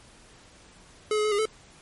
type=tone with pitch steps; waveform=square; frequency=427 / 423.5 / 427.6 / 407.3 / 436.3 Hz; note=G#4 / G#4 / A4 / G#4 / A4; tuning=+48 / +34 / -49 / -34 / -15 cents; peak=-23 dBFS; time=1.11-1.455 s; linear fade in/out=2 ms; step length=69 ms; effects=pink hiss -53 dBFS RMS until 1.81 s + MP3 48 kbps